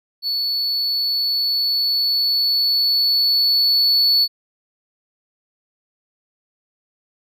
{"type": "tone with level ramp", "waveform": "triangle", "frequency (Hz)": 4435, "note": "C#8", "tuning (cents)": 0, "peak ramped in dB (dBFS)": [-18, -11], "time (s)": [0.22, 4.28], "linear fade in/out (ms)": 50, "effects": []}